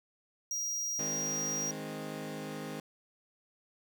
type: tone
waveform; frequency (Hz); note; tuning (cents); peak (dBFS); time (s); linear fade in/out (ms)
square; 5720; F8; +41; -33; 0.51-1.71; 2
type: chord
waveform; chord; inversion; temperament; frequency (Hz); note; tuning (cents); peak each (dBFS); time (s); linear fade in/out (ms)
20% pulse; Ab major; second; equal; 155.56 / 207.7 / 261.6; Eb3 / Ab3 / C4; 0 / 0 / 0; -38; 0.99-2.8; 2
effects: none